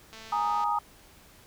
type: click train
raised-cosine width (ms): 0.2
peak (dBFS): -29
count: 114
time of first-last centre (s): 0.13-0.639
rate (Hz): 222
type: chord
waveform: sine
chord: Ab suspended second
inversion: none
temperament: equal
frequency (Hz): 830.6 / 932.3 / 1244.5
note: Ab5 / Bb5 / Eb6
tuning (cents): 0 / 0 / 0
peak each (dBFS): -29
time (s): 0.32-0.79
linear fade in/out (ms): 5
effects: pink hiss -55 dBFS RMS until 1.46 s